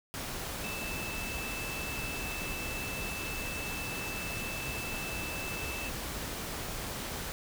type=tone in noise; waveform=sine; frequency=2637 Hz; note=E7; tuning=in tune; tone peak=-39 dBFS; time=0.64-5.89 s; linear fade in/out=0 ms; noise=pink; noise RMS=-38 dBFS; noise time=0.14-7.32 s; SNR=-4 dB; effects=none